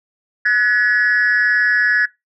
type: tone with amplitude modulation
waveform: sine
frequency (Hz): 1700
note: G#6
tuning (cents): +40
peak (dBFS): -6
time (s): 0.45-2.06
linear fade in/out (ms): 10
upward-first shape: sine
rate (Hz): 218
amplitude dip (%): 95
effects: noise-tail reverb RT60 0.2 s tail -23 dB re dry + tanh soft clip ceiling -6 dBFS